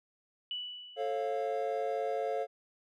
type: tone with exponential decay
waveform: sine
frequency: 2960 Hz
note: F#7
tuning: in tune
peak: -33 dBFS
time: 0.51-1.57 s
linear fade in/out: 1 ms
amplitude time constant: 230 ms
type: chord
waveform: triangle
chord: A augmented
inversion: none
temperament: equal with one note detuned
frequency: 440 / 543.9 / 698.5 Hz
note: A4 / C#5 / E#5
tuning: 0 / -33 / 0 cents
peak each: -33 dBFS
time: 0.96-2.47 s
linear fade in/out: 50 ms
effects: tanh soft clip ceiling -20 dBFS